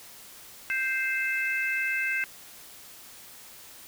harmonic tone, 523.3 Hz, C5, in tune, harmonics 3 / 4 / 5, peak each -29 / -30 / -31 dBFS, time 0.7-2.24 s, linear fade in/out 0 ms, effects white hiss -48 dBFS RMS until 3.87 s

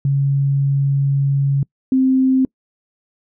sine tone pair in turn, 138.9 / 261.7 Hz, C#3 / C4, +4 / 0 cents, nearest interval major seventh, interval 1096 cents, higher second, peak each -13 / -11 dBFS, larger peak second, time 0.05-1.63 / 1.92-2.45 s, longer first, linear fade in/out 2 ms, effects noise-tail reverb RT60 0.1 s tail -26 dB re dry

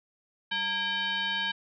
sine tone with frequency modulation, 2349 Hz, D7, in tune, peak -27 dBFS, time 0.51-1.52 s, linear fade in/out 10 ms, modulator 718 Hz, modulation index 1.9, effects none

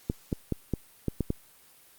clicks, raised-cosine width 3 ms, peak -14 dBFS, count 7, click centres 0.099 / 0.328 / 0.523 / 0.737 / 1.083 / 1.207 / 1.304 s, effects white hiss -57 dBFS RMS until 1.98 s + Opus 48 kbps

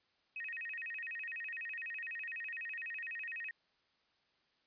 sine tone with vibrato, 2178 Hz, C#7, 31 cents flat, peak -40 dBFS, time 0.36-3.51 s, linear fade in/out 2 ms, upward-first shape square, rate 12 Hz, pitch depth 270 cents each way, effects white hiss -75 dBFS RMS until 4.66 s + resampled to 11025 Hz

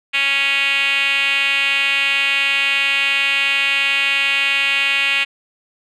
5% pulse tone with band-pass filter, 277.1 Hz, C#4, 1 cent flat, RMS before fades -17 dBFS, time 0.13-5.25 s, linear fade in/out 20 ms, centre 2600 Hz, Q 3.9, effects none

